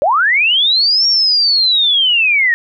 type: linear two-way sweep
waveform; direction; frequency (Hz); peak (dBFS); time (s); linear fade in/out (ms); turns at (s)
sine; up then down; 523.3 to 5588 to 1822; -9; 0.02-2.54; 0; 1.07
effects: none